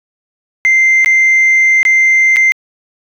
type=tone with dropouts; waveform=sine; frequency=2086 Hz; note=C7; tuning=6 cents flat; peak=-4 dBFS; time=0.65-2.52 s; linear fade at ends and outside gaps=0 ms; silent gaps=1.046-1.06 / 1.83-1.852 / 2.361-2.368 s; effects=tanh soft clip ceiling -4 dBFS